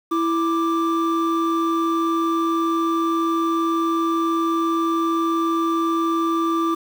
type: tone pair together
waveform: triangle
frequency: 330.6 / 1178 Hz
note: E4 / D6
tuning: +5 / +5 cents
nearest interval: octave + minor seventh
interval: 2200 cents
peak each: -18 / -20 dBFS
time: 0.11-6.75 s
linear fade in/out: 10 ms
effects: 7-bit